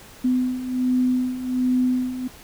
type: beating tone pair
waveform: sine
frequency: 251.8 / 253.1 Hz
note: B3 / B3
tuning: +34 / +43 cents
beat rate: 1.3 Hz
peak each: -25 / -20 dBFS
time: 0.24-2.28 s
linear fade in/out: 10 ms
effects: pink hiss -45 dBFS RMS until 2.43 s